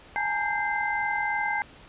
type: tone cluster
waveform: sine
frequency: 829 / 869 / 912 / 1585 / 2073 Hz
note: G#5 / A5 / A#5 / G6 / C7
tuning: -3 / -22 / -38 / +19 / -17 cents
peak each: -30 / -34 / -35 / -30 / -30 dBFS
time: 0.16-1.62 s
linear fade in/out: 0 ms
effects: pink hiss -50 dBFS RMS until 1.88 s + resampled to 8000 Hz